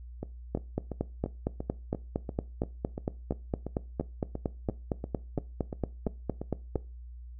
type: two click trains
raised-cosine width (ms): 2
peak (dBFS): -15 / -21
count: 28 / 20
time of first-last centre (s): 0.55-6.757 / 0.23-6.759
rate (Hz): 4.35 / 2.91
effects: noise-tail reverb RT60 0.3 s tail -20 dB re dry + added 60 Hz sine -42 dBFS peak until 7.39 s